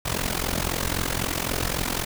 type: noise with amplitude modulation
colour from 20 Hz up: pink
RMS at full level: -23 dBFS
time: 0.05-2.05 s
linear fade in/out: 10 ms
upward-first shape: sine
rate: 43.8 Hz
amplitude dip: 85%
effects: none

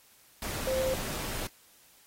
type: tone in noise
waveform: sine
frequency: 523.3 Hz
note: C5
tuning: in tune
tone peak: -27 dBFS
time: 0.67-0.94 s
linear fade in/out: 2 ms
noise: pink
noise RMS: -36 dBFS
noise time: 0.42-1.47 s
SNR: +6 dB
effects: white hiss -60 dBFS RMS until 2.06 s + AAC 48 kbps

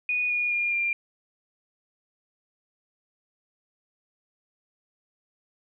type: tone with pitch steps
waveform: sine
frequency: 2468 / 2441 / 2414 / 2388 Hz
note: D#7 / D#7 / D7 / D7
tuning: -15 / -34 / +47 / +28 cents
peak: -23 dBFS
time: 0.09-0.93 s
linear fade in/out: 2 ms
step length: 210 ms
effects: none

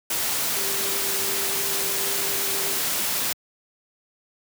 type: tone in noise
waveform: sine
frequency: 394.1 Hz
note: G4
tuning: 9 cents sharp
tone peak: -35 dBFS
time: 0.56-2.79 s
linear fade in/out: 5 ms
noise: white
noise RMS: -25 dBFS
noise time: 0.1-3.33 s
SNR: -13 dB
effects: high-pass 100 Hz 12 dB/octave

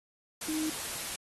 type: tone in noise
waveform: sine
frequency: 312.2 Hz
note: D#4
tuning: 6 cents sharp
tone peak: -31 dBFS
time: 0.48-0.7 s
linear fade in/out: 5 ms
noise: white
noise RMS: -37 dBFS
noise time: 0.41-1.16 s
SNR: +3 dB
effects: AAC 32 kbps

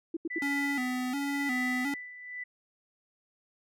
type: tone bursts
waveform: sine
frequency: 330 Hz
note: E4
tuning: 2 cents sharp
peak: -29 dBFS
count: 3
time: 0.14-0.386 s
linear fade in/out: 5 ms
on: 28 ms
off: 81 ms
type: tone with tremolo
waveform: sine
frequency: 1986 Hz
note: B6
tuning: 9 cents sharp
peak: -30 dBFS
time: 0.3-2.44 s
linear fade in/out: 10 ms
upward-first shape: sine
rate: 0.94 Hz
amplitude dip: 80%
type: tone with vibrato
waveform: square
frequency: 266.5 Hz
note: C4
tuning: 32 cents sharp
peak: -31 dBFS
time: 0.42-1.94 s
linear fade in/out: 2 ms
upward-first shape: square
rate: 1.4 Hz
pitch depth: 94 cents each way
effects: none

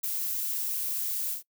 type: noise with ADSR envelope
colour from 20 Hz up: violet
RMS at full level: -28 dBFS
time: 0.03-1.43 s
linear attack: 15 ms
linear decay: 4 ms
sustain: -3 dB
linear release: 120 ms
effects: noise-tail reverb RT60 0.1 s tail -21 dB re dry

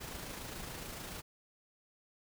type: noise with amplitude modulation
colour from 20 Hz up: pink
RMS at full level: -43 dBFS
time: 0-1.22 s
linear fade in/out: 20 ms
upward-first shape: sine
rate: 27 Hz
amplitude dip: 35%
effects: none

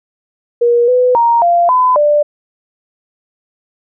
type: tone with pitch steps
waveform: sine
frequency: 476 / 500 / 935 / 692 / 1009 / 591 Hz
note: A#4 / B4 / A#5 / F5 / B5 / D5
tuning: +36 / +21 / +5 / -16 / +37 / +11 cents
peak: -7 dBFS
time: 0.61-2.23 s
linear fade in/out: 10 ms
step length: 270 ms
effects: none

